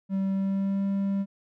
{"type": "tone with pitch glide", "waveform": "triangle", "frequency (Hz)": [193.3, 197.02], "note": ["G3", "G3"], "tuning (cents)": [-24, 9], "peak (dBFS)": -22, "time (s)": [0.09, 1.26], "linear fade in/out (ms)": 50, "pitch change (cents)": 33, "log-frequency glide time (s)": [0.3, 0.85], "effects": []}